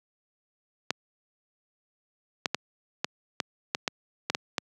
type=clicks; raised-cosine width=0.2 ms; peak=-8 dBFS; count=10; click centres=0.906 / 2.458 / 2.546 / 3.045 / 3.402 / 3.749 / 3.878 / 4.3 / 4.349 / 4.582 s; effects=high-pass 150 Hz 12 dB/octave